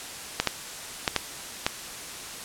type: clicks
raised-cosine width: 0.2 ms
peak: -4 dBFS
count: 5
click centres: 0.4 / 0.473 / 1.078 / 1.163 / 1.665 s
effects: white hiss -38 dBFS RMS until 2.44 s + low-pass 10000 Hz 12 dB/octave